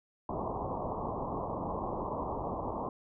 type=low-pass noise; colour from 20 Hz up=white; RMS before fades=-36 dBFS; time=0.29-2.89 s; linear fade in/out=2 ms; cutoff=1100 Hz; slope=96 dB/octave; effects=none